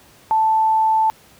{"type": "tone", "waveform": "sine", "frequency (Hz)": 880, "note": "A5", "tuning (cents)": 0, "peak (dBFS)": -13, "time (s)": [0.31, 1.1], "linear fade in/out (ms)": 0, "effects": ["pink hiss -49 dBFS RMS until 1.39 s", "high-pass 60 Hz 12 dB/octave"]}